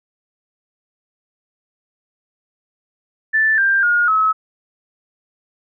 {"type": "tone with pitch steps", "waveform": "sine", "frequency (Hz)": [1760, 1586.2, 1429.6, 1288.4], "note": ["A6", "G6", "F6", "E6"], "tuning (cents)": [0, 20, 40, -40], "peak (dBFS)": -12, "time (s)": [3.33, 4.33], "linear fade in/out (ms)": 20, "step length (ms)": 250, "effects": []}